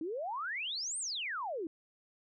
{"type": "exponential two-way sweep", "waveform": "sine", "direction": "up then down", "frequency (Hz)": [300.3, 9050, 300.3], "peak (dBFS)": -35, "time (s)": [0.01, 1.67], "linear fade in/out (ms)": 2, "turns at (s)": 0.98, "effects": []}